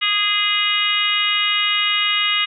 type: harmonic tone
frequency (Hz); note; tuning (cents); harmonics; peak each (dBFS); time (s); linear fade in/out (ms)
413.4; G#4; -8; 3 / 4 / 5 / 6 / 7 / 8 / 9; -25 / -30 / -22 / -26 / -19 / -29 / -26; 0.01-2.46; 20
effects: none